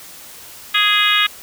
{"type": "harmonic tone", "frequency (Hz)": 415.3, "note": "G#4", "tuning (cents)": 0, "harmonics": [3, 4, 5, 6, 7, 8, 9], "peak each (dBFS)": [-20, -20, -20, -20, -20, -20, -20], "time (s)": [0.74, 1.27], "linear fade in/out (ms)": 10, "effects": ["white hiss -38 dBFS RMS until 1.42 s"]}